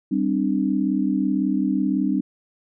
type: chord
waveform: sine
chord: G suspended fourth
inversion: none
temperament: equal with one note detuned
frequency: 196 / 261.6 / 299.8 Hz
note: G3 / C4 / D4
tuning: 0 / 0 / +36 cents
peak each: -23 dBFS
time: 0.11-2.21 s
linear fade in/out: 10 ms
effects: none